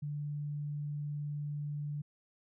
sine tone, 146.83 Hz, D3, in tune, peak -35 dBFS, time 0.02-2.02 s, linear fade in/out 10 ms, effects none

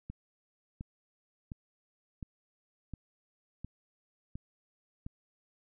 click train, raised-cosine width 5 ms, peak -28 dBFS, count 8, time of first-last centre 0.1-5.065 s, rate 1.41 Hz, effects none

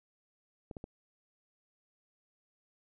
clicks, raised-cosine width 2 ms, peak -29 dBFS, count 3, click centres 0.712 / 0.768 / 0.841 s, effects none

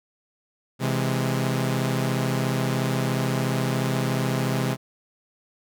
sawtooth chord, C augmented, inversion none, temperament equal, 130.81 / 164.81 / 207.7 Hz, C3 / E3 / G#3, 0 / 0 / 0 cents, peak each -20 / -26 / -25 dBFS, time 0.79-4.77 s, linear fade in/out 50 ms, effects none

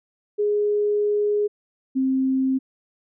sine tone pair in turn, 415.3 / 263.7 Hz, G#4 / C4, 0 / +14 cents, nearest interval minor sixth, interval 786 cents, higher first, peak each -18 dBFS, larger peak neither, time 0.38-1.48 / 1.95-2.59 s, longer first, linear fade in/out 20 ms, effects none

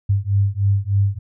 sine beating tone pair, 98 / 101.3 Hz, G2 / G#2, 0 / -43 cents, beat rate 3.3 Hz, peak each -18 dBFS, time 0.09-1.19 s, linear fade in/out 10 ms, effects none

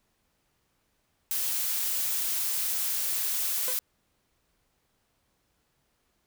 blue noise, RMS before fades -29 dBFS, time 1.31-3.79 s, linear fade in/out 0 ms
sawtooth tone with exponential decay, 508 Hz, B4, 49 cents sharp, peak -28 dBFS, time 3.68-3.8 s, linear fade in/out 1 ms, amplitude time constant 26 ms
effects pink hiss -73 dBFS RMS until 6.26 s

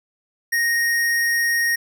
square tone, 1864.7 Hz, A#6, in tune, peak -18 dBFS, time 0.52-1.76 s, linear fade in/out 10 ms, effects none

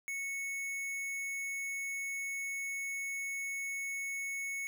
sine tone with hard clipping, 2208 Hz, C#7, 7 cents flat, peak -37 dBFS, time 0.08-4.67 s, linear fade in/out 0 ms, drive 17 dB, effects none

